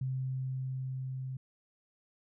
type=tone with level ramp; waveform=sine; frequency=130.8 Hz; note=C3; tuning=in tune; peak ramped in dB=-31 to -36 dBFS; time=0.01-1.37 s; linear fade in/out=5 ms; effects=none